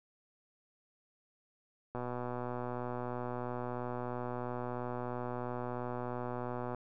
click train, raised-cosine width 1 ms, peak -25 dBFS, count 591, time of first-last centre 1.95-6.747 s, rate 123 Hz, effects none

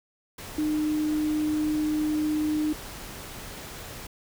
sine tone in noise, 305.1 Hz, D#4, 34 cents flat, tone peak -23 dBFS, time 0.58-2.73 s, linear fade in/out 5 ms, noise pink, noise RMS -40 dBFS, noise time 0.38-4.07 s, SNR +14 dB, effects none

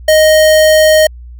square tone, 622.3 Hz, D#5, in tune, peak -5 dBFS, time 0.08-1.07 s, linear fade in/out 5 ms, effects added 60 Hz sine -28 dBFS peak until 1.39 s

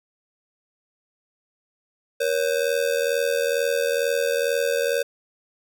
square ring-modulated tone, 516 Hz, C5, 24 cents flat, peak -18 dBFS, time 2.2-5.03 s, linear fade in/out 10 ms, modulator 41.1 Hz, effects none

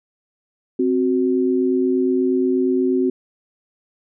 sine tone pair together, 261.6 / 370 Hz, C4 / F#4, 0 / 0 cents, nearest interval tritone, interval 600 cents, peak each -18 dBFS, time 0.79-3.1 s, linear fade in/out 5 ms, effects none

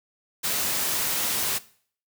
white noise, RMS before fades -26 dBFS, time 0.43-1.59 s, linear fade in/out 20 ms, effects noise-tail reverb RT60 0.5 s tail -18 dB re dry + high-pass 80 Hz 12 dB/octave

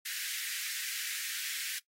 pink high-pass noise, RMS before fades -38 dBFS, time 0.05-1.79 s, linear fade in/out 10 ms, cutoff 1600 Hz, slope 48 dB/octave, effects noise-tail reverb RT60 0.1 s tail -17 dB re dry + AAC 48 kbps

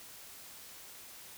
silence, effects white hiss -51 dBFS RMS until 1.37 s

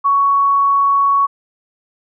sine tone, 1116 Hz, C#6, 11 cents sharp, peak -10 dBFS, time 0.04-1.27 s, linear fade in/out 20 ms, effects none

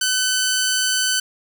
10% pulse tone, 1512 Hz, F#6, 37 cents sharp, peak -9 dBFS, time 0.01-1.2 s, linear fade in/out 5 ms, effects none

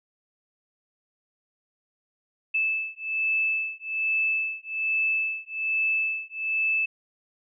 sine beating tone pair, 2624 / 2625.2 Hz, E7 / E7, -9 / -8 cents, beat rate 1.2 Hz, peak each -27 dBFS, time 2.54-6.86 s, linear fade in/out 10 ms, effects none

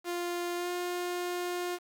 sawtooth tone with pitch glide, 349.6 to 354.9 Hz, F4 to F4, +2 to +28 cents, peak -28 dBFS, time 0.04-1.79 s, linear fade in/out 50 ms, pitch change +26 cents, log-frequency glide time 0.56-0.69 s, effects 9-bit

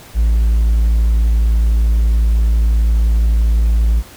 triangle tone, 55.9 Hz, A1, 28 cents sharp, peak -7 dBFS, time 0.14-4.03 s, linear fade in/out 50 ms, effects tanh soft clip ceiling -3 dBFS + pink hiss -39 dBFS RMS until 4.16 s

